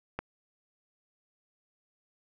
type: click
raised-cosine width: 0.5 ms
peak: -18 dBFS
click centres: 0.19 s
effects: none